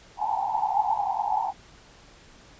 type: band-pass noise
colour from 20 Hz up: white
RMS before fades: -26 dBFS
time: 0.17-1.53 s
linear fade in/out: 50 ms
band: 770 to 900 Hz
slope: 96 dB/octave
effects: pink hiss -52 dBFS RMS until 2.59 s + resampled to 16000 Hz